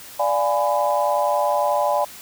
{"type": "chord", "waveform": "sine", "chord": "D diminished seventh", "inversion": "none", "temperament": "equal with one note detuned", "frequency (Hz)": [587.3, 698.5, 830.6, 1001], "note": ["D5", "F5", "Ab5", "Cb6"], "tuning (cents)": [0, 0, 0, 23], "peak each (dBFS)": [-21, -25, -22, -24], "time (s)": [0.19, 2.05], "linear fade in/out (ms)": 10, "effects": ["white hiss -40 dBFS RMS until 2.21 s"]}